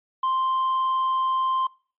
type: tone with quantisation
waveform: triangle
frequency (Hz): 1046.5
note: C6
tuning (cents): 0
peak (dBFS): -19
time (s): 0.23-1.67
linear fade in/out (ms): 5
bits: 8
effects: noise-tail reverb RT60 0.4 s tail -23 dB re dry + resampled to 8000 Hz